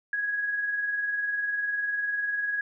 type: tone with tremolo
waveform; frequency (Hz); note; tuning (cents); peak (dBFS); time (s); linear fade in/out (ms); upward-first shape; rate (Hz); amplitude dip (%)
sine; 1661.2; G#6; 0; -24; 0.13-2.61; 2; sine; 20; 45
effects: none